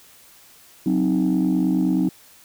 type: chord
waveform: sine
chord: C diminished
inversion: second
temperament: equal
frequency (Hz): 185 / 261.6 / 311.1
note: Gb3 / C4 / Eb4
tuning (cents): 0 / 0 / 0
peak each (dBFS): -20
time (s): 0.86-2.09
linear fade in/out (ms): 5
effects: tanh soft clip ceiling -12 dBFS + white hiss -50 dBFS RMS until 2.44 s